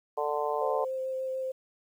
harmonic tone, 148 Hz, D3, 14 cents sharp, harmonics 3 / 4 / 5 / 6 / 7, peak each -32 / -33 / -34 / -35 / -35 dBFS, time 0.17-0.85 s, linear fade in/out 10 ms
sine tone with vibrato, 523.3 Hz, C5, in tune, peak -30 dBFS, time 0.61-1.52 s, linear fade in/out 10 ms, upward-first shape sine, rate 6.8 Hz, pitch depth 8 cents each way
effects 10-bit

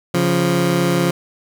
20% pulse tone pair together, 139.03 / 174.61 Hz, C#3 / F3, +5 / 0 cents, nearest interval major third, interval 395 cents, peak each -15 / -11 dBFS, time 0.14-1.11 s, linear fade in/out 5 ms, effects none

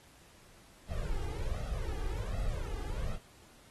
brown noise with flanger, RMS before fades -35 dBFS, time 0.87-3.19 s, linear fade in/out 50 ms, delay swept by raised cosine 1.5 to 2.5 ms, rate 1.3 Hz, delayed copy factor +0.95, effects pink hiss -60 dBFS RMS until 3.7 s + AAC 32 kbps

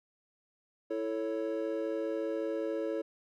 triangle chord, A major, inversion second, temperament equal, 329.6 / 440 / 554.4 Hz, E4 / A4 / C#5, 0 / 0 / 0 cents, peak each -34 dBFS, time 0.9-3.02 s, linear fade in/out 10 ms, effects none

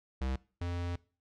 square tone pair in turn, 65.41 / 87.31 Hz, C2 / F2, 0 / 0 cents, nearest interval perfect fourth, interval 500 cents, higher second, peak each -32 / -34 dBFS, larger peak first, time 0.21-0.36 / 0.61-0.96 s, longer second, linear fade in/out 5 ms, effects noise-tail reverb RT60 0.4 s tail -22 dB re dry + low-pass 5000 Hz 12 dB/octave

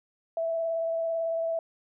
sine tone with vibrato, 659.3 Hz, E5, in tune, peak -26 dBFS, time 0.37-1.59 s, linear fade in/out 2 ms, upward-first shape sine, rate 18 Hz, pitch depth 14 cents each way, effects none

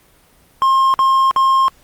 triangle tone bursts, 1066 Hz, C6, 32 cents sharp, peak -8 dBFS, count 3, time 0.62-1.682 s, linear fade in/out 0 ms, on 320 ms, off 51 ms, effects pink hiss -51 dBFS RMS until 1.83 s + Opus 32 kbps

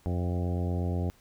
harmonic tone with a mistuned harmonic, 88.4 Hz, F2, 22 cents sharp, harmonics 1 / 2 / 3 / 4 / 5 / 6 / 7 / 8 / 9, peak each -28 / -34 / -38 / -40 / -42 / -44 / -45 / -46 / -47 dBFS, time 0.06-1.1 s, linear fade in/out 0 ms, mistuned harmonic 8, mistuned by -19 cents, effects pink hiss -62 dBFS RMS until 1.2 s

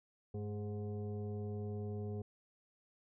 sine tone with frequency modulation, 101.1 Hz, G#2, 46 cents flat, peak -38 dBFS, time 0.34-2.22 s, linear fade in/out 5 ms, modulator 313 Hz, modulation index 0.97, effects none

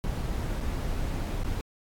brown noise with dropouts, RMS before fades -30 dBFS, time 0.04-1.61 s, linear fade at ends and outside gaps 0 ms, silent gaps 0.603-0.608 / 1.435-1.448 s, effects AAC 64 kbps

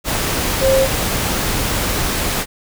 sine tone in noise, 533 Hz, C5, 32 cents sharp, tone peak -11 dBFS, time 0.6-0.88 s, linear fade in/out 50 ms, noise pink, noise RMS -19 dBFS, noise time 0.04-2.46 s, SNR +5 dB, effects none

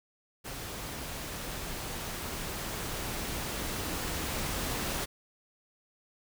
pink noise with level ramp, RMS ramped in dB -40 to -33 dBFS, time 0.44-5.06 s, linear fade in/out 20 ms, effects none

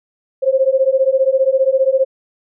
sine beating tone pair, 523.3 / 538.3 Hz, C5 / C5, 0 / +49 cents, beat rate 15 Hz, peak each -14 dBFS, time 0.42-2.05 s, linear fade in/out 20 ms, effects none

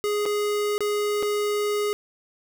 square tone with dropouts, 415.3 Hz, G#4, in tune, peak -23 dBFS, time 0.04-1.93 s, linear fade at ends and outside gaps 0 ms, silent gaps 0.255-0.261 / 0.78-0.806 / 1.226-1.23 s, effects none

